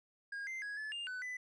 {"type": "tone with pitch steps", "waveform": "triangle", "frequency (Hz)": [1628, 2082, 1663, 1728, 2808, 1502, 1999], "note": ["G#6", "C7", "G#6", "A6", "F7", "F#6", "B6"], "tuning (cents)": [-35, -9, 2, -32, 9, 26, 20], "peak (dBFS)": -38, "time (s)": [0.32, 1.37], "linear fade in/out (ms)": 5, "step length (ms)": 150, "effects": ["resampled to 22050 Hz"]}